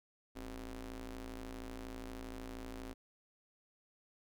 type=ring-modulated tone; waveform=sawtooth; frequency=116.9 Hz; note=A#2; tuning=5 cents sharp; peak=-37 dBFS; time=0.35-2.94 s; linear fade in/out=20 ms; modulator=149 Hz; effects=none